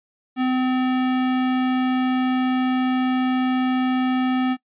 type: tone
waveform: square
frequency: 256.1 Hz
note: C4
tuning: 37 cents flat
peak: -19 dBFS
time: 0.36-4.57 s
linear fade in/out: 50 ms
effects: noise-tail reverb RT60 0.1 s tail -22 dB re dry + resampled to 8000 Hz